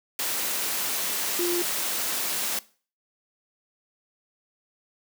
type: tone in noise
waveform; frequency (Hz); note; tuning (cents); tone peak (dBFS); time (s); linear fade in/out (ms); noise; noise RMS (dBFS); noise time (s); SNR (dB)
sine; 349.2; F4; 0; -24; 1.39-1.62; 2; white; -28; 0.19-2.59; +1
effects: noise-tail reverb RT60 0.4 s tail -20 dB re dry + high-pass 200 Hz 12 dB/octave